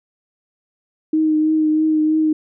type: tone with vibrato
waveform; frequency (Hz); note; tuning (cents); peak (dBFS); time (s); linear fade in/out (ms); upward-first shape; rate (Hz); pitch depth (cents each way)
sine; 311.1; D#4; 0; -13; 1.13-2.33; 5; triangle; 3.1; 23
effects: none